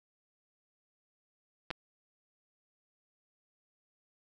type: clicks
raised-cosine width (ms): 0.3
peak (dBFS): -20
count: 2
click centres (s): 1.705 / 1.711
effects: none